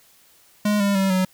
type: tone with pitch steps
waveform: square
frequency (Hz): 208.3 / 200.6 / 193.23 / 186.11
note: G#3 / G3 / G3 / F#3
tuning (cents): +5 / +40 / -25 / +10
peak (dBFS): -18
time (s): 0.65-1.25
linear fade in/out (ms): 5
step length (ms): 150
effects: white hiss -55 dBFS RMS until 1.33 s